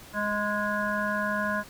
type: harmonic tone with a mistuned harmonic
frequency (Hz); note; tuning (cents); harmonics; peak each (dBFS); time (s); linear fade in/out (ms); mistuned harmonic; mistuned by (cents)
207.1; G#3; -5; 1 / 3 / 5 / 7 / 8; -32 / -32 / -32 / -32 / -32; 0.13-1.64; 50; 3; +19
effects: pink hiss -48 dBFS RMS until 1.69 s